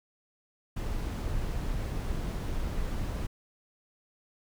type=noise; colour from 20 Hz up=brown; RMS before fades=-32 dBFS; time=0.76-3.27 s; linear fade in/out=10 ms; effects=none